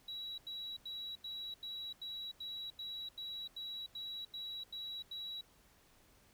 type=tone bursts; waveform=triangle; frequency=3895 Hz; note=B7; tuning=25 cents flat; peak=-39 dBFS; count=14; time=0.08-5.411 s; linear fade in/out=5 ms; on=300 ms; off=87 ms; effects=tanh soft clip ceiling -38 dBFS + pink hiss -67 dBFS RMS until 6.33 s